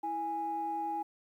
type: tone pair together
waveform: sine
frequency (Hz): 327.9 / 826.7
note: E4 / G#5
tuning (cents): -9 / -8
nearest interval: octave + major third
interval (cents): 1601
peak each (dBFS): -40 / -32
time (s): 0.03-1.03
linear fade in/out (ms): 10
effects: tanh soft clip ceiling -26 dBFS + 11-bit